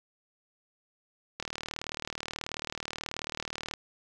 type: click train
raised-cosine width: 0.2 ms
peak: -17 dBFS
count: 91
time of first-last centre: 1.4-3.738 s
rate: 38.5 Hz
effects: none